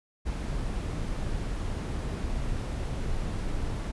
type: noise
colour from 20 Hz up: brown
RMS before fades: -31 dBFS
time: 0.25-3.92 s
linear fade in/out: 20 ms
effects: resampled to 24000 Hz